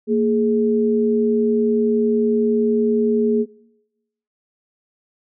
sine tone pair together, 230.4 / 419.6 Hz, A#3 / G#4, -20 / +18 cents, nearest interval minor seventh, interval 1038 cents, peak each -17 dBFS, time 0.07-3.46 s, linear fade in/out 50 ms, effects noise-tail reverb RT60 0.9 s tail -22 dB re dry

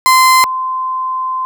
35% pulse / sine tone pair in turn, 1035 / 1035 Hz, C6 / C6, -19 / -19 cents, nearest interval unison, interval 0 cents, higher neither, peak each -4 / -15 dBFS, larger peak first, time 0.06-0.44 / 0.44-1.45 s, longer second, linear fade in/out 0 ms, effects none

